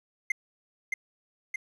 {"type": "tone with echo", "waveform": "triangle", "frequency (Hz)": 2094, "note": "C7", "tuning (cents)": 1, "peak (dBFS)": -21, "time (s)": [0.3, 0.32], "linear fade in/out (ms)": 5, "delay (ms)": 620, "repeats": 2, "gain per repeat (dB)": -3, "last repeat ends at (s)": 1.56, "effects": ["resampled to 32000 Hz", "10-bit"]}